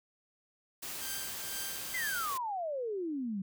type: noise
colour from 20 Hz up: white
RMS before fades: -41 dBFS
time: 0.82-2.38 s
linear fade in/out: 10 ms
type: tone with tremolo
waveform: 5% pulse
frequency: 1577 Hz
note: G6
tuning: 10 cents sharp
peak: -26 dBFS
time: 1.01-2.26 s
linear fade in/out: 2 ms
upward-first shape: triangle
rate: 2.1 Hz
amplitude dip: 80%
type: exponential sweep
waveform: sine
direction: down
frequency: 2093 to 185 Hz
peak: -33 dBFS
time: 1.94-3.42 s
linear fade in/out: 5 ms
effects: none